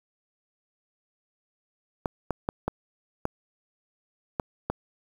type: clicks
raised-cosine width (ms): 1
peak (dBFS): -12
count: 7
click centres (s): 2.058 / 2.307 / 2.489 / 2.68 / 3.254 / 4.398 / 4.7
effects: 7-bit